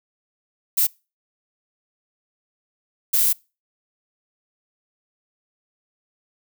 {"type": "noise bursts at uneven times", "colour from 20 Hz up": "violet", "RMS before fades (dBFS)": -18, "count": 2, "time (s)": [[0.77, 0.87], [3.13, 3.33]], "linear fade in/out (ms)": 10, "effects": ["noise-tail reverb RT60 0.3 s tail -25 dB re dry"]}